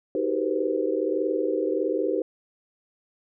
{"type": "tone cluster", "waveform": "sine", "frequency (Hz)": [314.6, 378.2, 399.8, 474.8, 516], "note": ["D#4", "F#4", "G4", "A#4", "C5"], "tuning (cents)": [19, 38, 34, 32, -24], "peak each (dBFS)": -29, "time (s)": [0.15, 2.22], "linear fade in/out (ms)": 2, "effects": []}